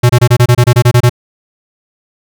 square tone bursts, 122 Hz, B2, 21 cents flat, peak -4 dBFS, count 12, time 0.03-1.096 s, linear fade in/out 10 ms, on 65 ms, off 26 ms, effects none

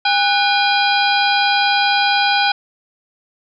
harmonic tone with a mistuned harmonic, 810 Hz, G#5, 43 cents flat, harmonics 1 / 2 / 3 / 4 / 5 / 6, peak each -16 / -19 / -21 / -22 / -23 / -24 dBFS, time 0.05-2.52 s, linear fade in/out 5 ms, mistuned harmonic 2, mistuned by -150 cents, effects none

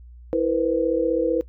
sine tone cluster, 328.8 / 473.4 / 509 Hz, E4 / A#4 / C5, -4 / +27 / -48 cents, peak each -23 dBFS, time 0.33-1.41 s, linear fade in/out 0 ms, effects noise-tail reverb RT60 0.1 s tail -19 dB re dry + added 60 Hz sine -41 dBFS peak until 1.48 s

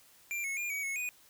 square tone with pitch steps, 2373 / 2191 / 2412 / 2263 / 2191 / 2474 Hz, D7 / C#7 / D7 / C#7 / C#7 / D#7, +17 / -21 / +46 / +35 / -21 / -10 cents, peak -34 dBFS, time 0.31-1.09 s, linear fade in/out 0 ms, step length 130 ms, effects white hiss -61 dBFS RMS until 1.29 s

